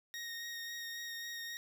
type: tone with vibrato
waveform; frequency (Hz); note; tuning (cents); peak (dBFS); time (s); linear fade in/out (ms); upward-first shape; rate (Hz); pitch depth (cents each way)
20% pulse; 1864.7; A#6; 0; -36; 0.14-1.57; 0; sine; 3.7; 13
effects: none